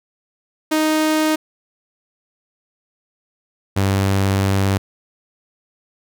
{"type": "tone pair in turn", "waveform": "sawtooth", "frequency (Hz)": [311.1, 97.59], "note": ["D#4", "G2"], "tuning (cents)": [0, -7], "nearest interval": "octave + minor sixth", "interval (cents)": 2007, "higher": "first", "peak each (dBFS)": -11, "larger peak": "neither", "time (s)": [[0.71, 1.36], [3.76, 4.78]], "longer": "second", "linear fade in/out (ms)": 10, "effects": []}